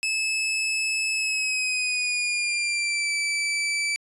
sawtooth tone with pitch glide, 2602 to 2318 Hz, E7 to D7, -23 to -23 cents, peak -20 dBFS, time 0.03-3.96 s, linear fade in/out 0 ms, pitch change -200 cents, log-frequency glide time 1.13-3.12 s, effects resampled to 24000 Hz

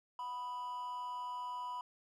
triangle tone with amplitude modulation, 987.8 Hz, B5, in tune, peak -35 dBFS, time 0.19-1.81 s, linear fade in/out 2 ms, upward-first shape sine, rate 261 Hz, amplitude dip 50%, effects none

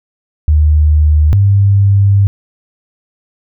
sine tone pair in turn, 76 / 99.55 Hz, D#2 / G2, -40 / +27 cents, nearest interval perfect fourth, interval 467 cents, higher second, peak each -5 dBFS, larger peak neither, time 0.48-1.33 / 1.33-2.27 s, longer second, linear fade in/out 0 ms, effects none

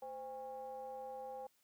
triangle ring-modulated tone, 145.6 Hz, D3, 15 cents flat, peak -39 dBFS, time 0.02-1.47 s, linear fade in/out 5 ms, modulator 663 Hz, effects white hiss -75 dBFS RMS until 1.63 s + high-pass 60 Hz 12 dB/octave

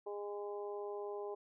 harmonic tone, 204.8 Hz, G#3, 24 cents flat, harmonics 2 / 3 / 4 / 5, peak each -41 / -49 / -49 / -53 dBFS, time 0.06-1.35 s, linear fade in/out 10 ms, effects none

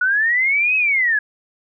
sine linear two-way sweep, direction up then down, 1444 to 2576 to 1649 Hz, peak -14 dBFS, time 0.01-1.19 s, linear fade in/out 5 ms, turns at 0.76 s, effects none

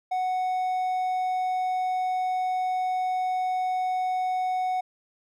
triangle tone, 740 Hz, F#5, in tune, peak -22 dBFS, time 0.11-4.81 s, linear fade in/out 10 ms, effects none

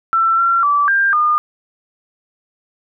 sine tone with pitch steps, 1340 / 1365 / 1158 / 1593 / 1215 Hz, E6 / F6 / D6 / G6 / D#6, +28 / -40 / -25 / +27 / -42 cents, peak -11 dBFS, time 0.13-1.38 s, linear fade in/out 0 ms, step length 250 ms, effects none

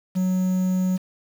triangle tone with quantisation, 185 Hz, F#3, in tune, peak -17 dBFS, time 0.15-0.98 s, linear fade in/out 20 ms, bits 7, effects none

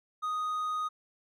triangle tone, 1244.5 Hz, D#6, in tune, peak -28 dBFS, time 0.22-0.89 s, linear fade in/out 20 ms, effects none

